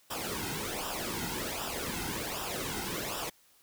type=noise with flanger; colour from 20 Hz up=pink; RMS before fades=-36 dBFS; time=0.1-3.3 s; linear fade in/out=10 ms; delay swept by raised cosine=0.46 to 1.76 ms; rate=1.3 Hz; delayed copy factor=-0.7; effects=white hiss -64 dBFS RMS until 3.62 s